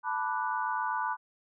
sine chord, B minor seventh, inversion third, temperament equal, 880 / 987.8 / 1174.7 / 1480 Hz, A5 / B5 / D6 / F#6, 0 / 0 / 0 / 0 cents, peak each -34 / -32 / -37 / -36 dBFS, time 0.03-1.17 s, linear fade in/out 50 ms, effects none

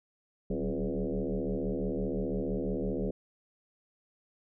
sine tone with frequency modulation, 110 Hz, A2, in tune, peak -29 dBFS, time 0.5-3.11 s, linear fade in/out 5 ms, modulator 75.3 Hz, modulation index 5.7, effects none

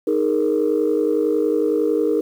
sine chord, D# suspended fourth, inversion none, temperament equal, 311.1 / 415.3 / 466.2 Hz, D#4 / G#4 / A#4, 0 / 0 / 0 cents, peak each -20 / -20 / -19 dBFS, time 0.07-2.21 s, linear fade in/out 5 ms, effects tanh soft clip ceiling -9 dBFS + 8-bit

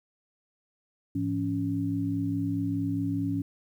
sine tone cluster, 106.8 / 171.6 / 279.2 Hz, G#2 / F3 / C#4, +49 / -30 / +13 cents, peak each -32 / -34 / -28 dBFS, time 1.15-3.42 s, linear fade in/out 5 ms, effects 10-bit

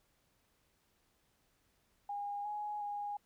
sine tone with pitch steps, 814 / 835 / 821 Hz, G#5 / G#5 / G#5, -35 / +9 / -20 cents, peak -37 dBFS, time 2.09-3.17 s, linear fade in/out 5 ms, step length 360 ms, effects pink hiss -75 dBFS RMS until 3.25 s

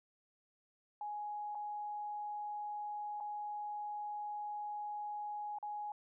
sine tone with dropouts, 834 Hz, G#5, 7 cents sharp, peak -39 dBFS, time 1.01-5.92 s, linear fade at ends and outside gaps 2 ms, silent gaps 1.549-1.553 / 3.202-3.207 / 5.586-5.627 s, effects none

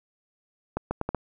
accelerating click train, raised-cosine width 1 ms, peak -13 dBFS, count 5, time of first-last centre 0.77-1.147 s, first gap 140 ms, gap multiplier 0.74, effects none

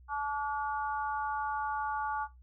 harmonic tone, 287.5 Hz, D4, 37 cents flat, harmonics 3 / 4 / 5, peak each -34 / -36 / -38 dBFS, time 0.08-2.28 s, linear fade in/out 50 ms, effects noise-tail reverb RT60 0.2 s tail -20 dB re dry + added 62 Hz sine -53 dBFS peak until 2.42 s

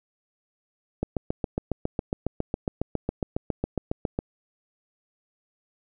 click train, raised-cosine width 2 ms, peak -12 dBFS, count 24, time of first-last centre 1.03-4.189 s, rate 7.28 Hz, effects none

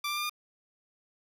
15% pulse tone with pitch steps, 1174.7 / 1186.3 / 1198 / 1209.8 Hz, D6 / D6 / D6 / D#6, 0 / +17 / +34 / -49 cents, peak -24 dBFS, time 0.04-0.296 s, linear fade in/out 5 ms, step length 64 ms, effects none

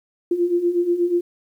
sine beating tone pair, 342.9 / 351.2 Hz, F4 / F4, -32 / +10 cents, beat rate 8.3 Hz, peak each -23 / -18 dBFS, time 0.31-1.21 s, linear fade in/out 5 ms, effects 9-bit

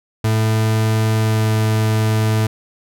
40% pulse tone with pitch glide, 110 to 109.24 Hz, A2 to A2, 0 to -12 cents, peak -13 dBFS, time 0.24-2.47 s, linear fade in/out 5 ms, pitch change -12 cents, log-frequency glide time 1.14-1.51 s, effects none

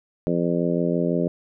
harmonic tone, 86 Hz, F2, 26 cents flat, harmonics 2 / 3 / 4 / 5 / 6 / 7, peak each -24 / -26 / -27 / -28 / -29 / -29 dBFS, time 0.27-1.28 s, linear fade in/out 0 ms, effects none

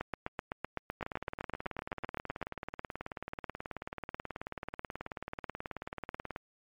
two click trains, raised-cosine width 0.5 ms, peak -19 / -23 dBFS, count 20 / 100, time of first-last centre 0.01-2.427 / 1.01-6.361 s, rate 7.86 / 18.5 Hz, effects MP3 64 kbps

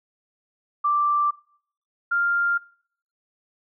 sine tone pair in turn, 1174.7 / 1397 Hz, D6 / F6, 0 / 0 cents, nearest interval minor third, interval 300 cents, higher second, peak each -18 / -19 dBFS, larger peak first, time 0.84-1.31 / 2.11-2.58 s, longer neither, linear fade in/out 10 ms, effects noise-tail reverb RT60 0.6 s tail -23 dB re dry

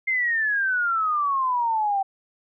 sine exponential sweep, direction down, 2112 to 769 Hz, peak -20 dBFS, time 0.07-2.03 s, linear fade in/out 10 ms, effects none

